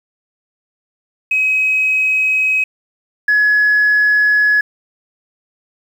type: tone pair in turn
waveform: sine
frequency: 2541 / 1692 Hz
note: D#7 / G#6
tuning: +36 / +32 cents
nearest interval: perfect fifth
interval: 704 cents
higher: first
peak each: -11 / -8 dBFS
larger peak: second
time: 1.31-2.64 / 3.28-4.61 s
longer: neither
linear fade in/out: 5 ms
effects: tanh soft clip ceiling -6 dBFS + 7-bit